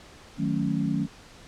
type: chord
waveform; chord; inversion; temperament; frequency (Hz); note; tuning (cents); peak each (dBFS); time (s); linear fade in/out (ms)
sine; D# half-diminished seventh; none; equal; 155.56 / 185 / 220 / 277.2; D#3 / F#3 / A3 / C#4; 0 / 0 / 0 / 0; -29; 0.37-1.08; 50
effects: pink hiss -49 dBFS RMS until 1.47 s + low-pass 7000 Hz 12 dB/octave